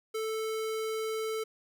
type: tone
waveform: square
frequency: 440 Hz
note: A4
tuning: in tune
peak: -32 dBFS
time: 0.14-1.44 s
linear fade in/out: 10 ms
effects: none